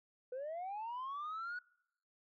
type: linear sweep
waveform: sine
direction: up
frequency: 488.7 to 1480 Hz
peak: -38 dBFS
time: 0.32-1.59 s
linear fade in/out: 5 ms
effects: noise-tail reverb RT60 0.8 s tail -26 dB re dry + tanh soft clip ceiling -38 dBFS